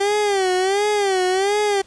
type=tone with vibrato; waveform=30% pulse; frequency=392 Hz; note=G4; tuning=in tune; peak=-14 dBFS; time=0-1.82 s; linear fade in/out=10 ms; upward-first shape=sine; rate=1.4 Hz; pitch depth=120 cents each way; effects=pink hiss -51 dBFS RMS until 1.86 s + resampled to 22050 Hz